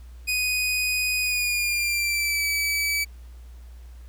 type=tone with pitch glide; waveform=sawtooth; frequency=2489 to 2296 Hz; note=D#7 to D7; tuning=0 to -40 cents; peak=-19 dBFS; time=0.27-3.05 s; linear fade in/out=20 ms; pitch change=-140 cents; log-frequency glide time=1.2-2.46 s; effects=added 60 Hz sine -40 dBFS peak until 4.08 s + pink hiss -59 dBFS RMS until 4.08 s